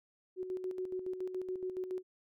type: tone with tremolo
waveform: sine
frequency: 370 Hz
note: F#4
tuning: in tune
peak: -34 dBFS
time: 0.36-2.03 s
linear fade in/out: 50 ms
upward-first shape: square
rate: 7.1 Hz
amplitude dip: 55%
effects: none